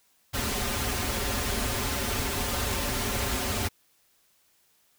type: noise with comb filter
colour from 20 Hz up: pink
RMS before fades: -29 dBFS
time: 0.33-3.69 s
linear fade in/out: 20 ms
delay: 6.2 ms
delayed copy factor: -1
effects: white hiss -66 dBFS RMS until 4.98 s